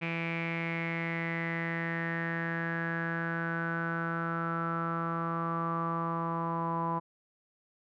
sawtooth tone with low-pass filter sweep, 166.6 Hz, E3, 19 cents sharp, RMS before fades -33 dBFS, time 0.01-7 s, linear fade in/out 20 ms, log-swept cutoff 2400 to 1000 Hz, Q 8.7, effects none

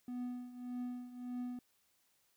triangle tone with tremolo, 246.9 Hz, B3, in tune, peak -35 dBFS, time 0.08-1.59 s, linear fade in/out 2 ms, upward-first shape triangle, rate 1.7 Hz, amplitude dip 80%, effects white hiss -75 dBFS RMS until 2.36 s

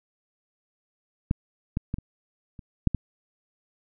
clicks, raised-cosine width 5 ms, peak -10 / -13 / -15 / -23 / -29 / -6 / -13 dBFS, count 7, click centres 1.311 / 1.771 / 1.941 / 1.985 / 2.592 / 2.873 / 2.947 s, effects none

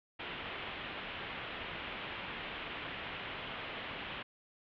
white low-pass noise, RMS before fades -43 dBFS, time 0.19-4.23 s, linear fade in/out 10 ms, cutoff 3300 Hz, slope 48 dB/octave, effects none

